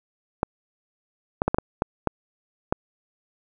clicks, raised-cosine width 1 ms, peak -6 dBFS, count 8, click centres 0.431 / 1.419 / 1.48 / 1.545 / 1.585 / 1.821 / 2.073 / 2.725 s, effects none

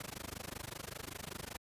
pink noise with amplitude modulation, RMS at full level -41 dBFS, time 0-1.57 s, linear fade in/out 5 ms, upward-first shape sine, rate 25.2 Hz, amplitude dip 100%, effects high-pass 60 Hz 12 dB/octave + resampled to 32000 Hz

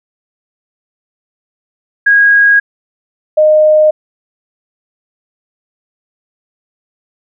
sine tone pair in turn, 1642 / 615.1 Hz, G#6 / D#5, -20 / -20 cents, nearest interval octave + perfect fourth, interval 1700 cents, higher first, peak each -4 dBFS, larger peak neither, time 2.06-2.6 / 3.37-3.91 s, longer neither, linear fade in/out 10 ms, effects none

